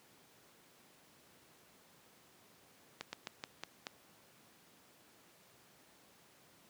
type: slowing click train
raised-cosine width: 0.2 ms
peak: -23 dBFS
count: 6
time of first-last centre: 3.01-3.869 s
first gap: 120 ms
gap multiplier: 1.18
effects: pink hiss -64 dBFS RMS until 6.69 s + high-pass 150 Hz 12 dB/octave